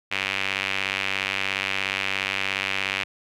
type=tone with band-pass filter; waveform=sawtooth; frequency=97 Hz; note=G2; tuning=18 cents flat; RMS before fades=-27 dBFS; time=0.11-3.04 s; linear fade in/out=10 ms; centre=2500 Hz; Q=3.1; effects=none